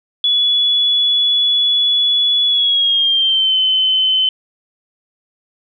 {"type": "tone with pitch glide", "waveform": "sine", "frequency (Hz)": [3409, 3055], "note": ["G#7", "G7"], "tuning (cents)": [45, -45], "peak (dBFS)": -11, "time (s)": [0.24, 4.29], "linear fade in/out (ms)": 2, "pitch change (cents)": -190, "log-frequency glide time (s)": [2.46, 3.57], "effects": []}